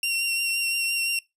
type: tone with vibrato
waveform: sawtooth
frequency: 2746 Hz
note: F7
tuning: 30 cents flat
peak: -20 dBFS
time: 0.03-1.19 s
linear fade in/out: 2 ms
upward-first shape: triangle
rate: 5.8 Hz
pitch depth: 22 cents each way
effects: noise-tail reverb RT60 0.2 s tail -22 dB re dry + resampled to 32000 Hz